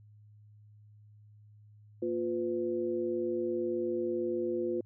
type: tone cluster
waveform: sine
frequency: 233.2 / 351.4 / 503 Hz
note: A#3 / F4 / B4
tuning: +1 / +11 / +32 cents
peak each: -39 / -31 / -36 dBFS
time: 2.02-4.81 s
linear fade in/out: 5 ms
effects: added 105 Hz sine -54 dBFS peak until 4.85 s